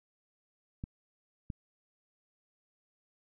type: clicks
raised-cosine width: 5 ms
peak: -25 dBFS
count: 2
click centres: 0.839 / 1.502 s
effects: none